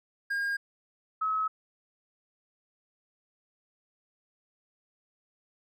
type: tone pair in turn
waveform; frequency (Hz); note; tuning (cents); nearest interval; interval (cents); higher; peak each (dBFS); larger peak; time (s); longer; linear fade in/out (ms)
triangle / sine; 1619 / 1285; G#6 / E6; -45 / -45; major third; 400; first; -26; neither; 0.3-0.57 / 1.21-1.48; neither; 10
effects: none